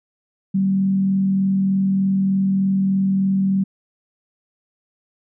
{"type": "tone with frequency modulation", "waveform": "sine", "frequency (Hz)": 192.8, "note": "G3", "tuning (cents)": -28, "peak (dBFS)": -15, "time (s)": [0.54, 3.64], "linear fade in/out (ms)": 10, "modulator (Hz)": 43.3, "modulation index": 0.25, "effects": []}